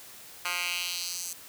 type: tone with high-pass filter sweep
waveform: 10% pulse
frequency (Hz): 176.8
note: F3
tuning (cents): +22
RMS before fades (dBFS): -33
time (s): 0.45-1.33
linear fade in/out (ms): 2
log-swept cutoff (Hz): 1600 to 7300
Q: 1.9
effects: white hiss -48 dBFS RMS until 1.48 s + high-pass 60 Hz 12 dB/octave